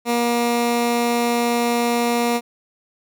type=tone; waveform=15% pulse; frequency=237.6 Hz; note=A#3; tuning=33 cents sharp; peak=-11 dBFS; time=0.05-2.41 s; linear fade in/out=50 ms; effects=none